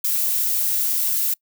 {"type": "noise", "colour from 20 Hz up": "violet", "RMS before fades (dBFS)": -21, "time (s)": [0.04, 1.34], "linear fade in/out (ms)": 5, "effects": ["noise-tail reverb RT60 0.1 s tail -26 dB re dry"]}